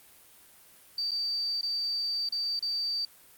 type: tone with dropouts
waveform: sine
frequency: 4633 Hz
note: D8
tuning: 24 cents flat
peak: -28 dBFS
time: 0.98-3.05 s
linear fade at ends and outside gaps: 2 ms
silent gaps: 1.109-1.116 / 1.611-1.63 / 2.289-2.323 / 2.592-2.625 s
effects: white hiss -56 dBFS RMS until 3.37 s + Opus 32 kbps